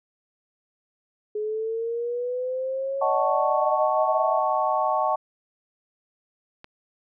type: linear sweep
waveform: sine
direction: up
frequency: 420.4 to 659.3 Hz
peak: -25 dBFS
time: 1.35-4.39 s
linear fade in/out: 5 ms
type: chord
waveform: sine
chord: D# half-diminished seventh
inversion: none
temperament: equal with one note detuned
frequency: 622.3 / 748.2 / 880 / 1108.7 Hz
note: D#5 / F#5 / A5 / C#6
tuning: 0 / +19 / 0 / 0 cents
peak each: -26 dBFS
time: 3.01-5.16 s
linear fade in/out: 10 ms
type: click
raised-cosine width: 0.3 ms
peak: -26 dBFS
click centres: 6.644 s
effects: none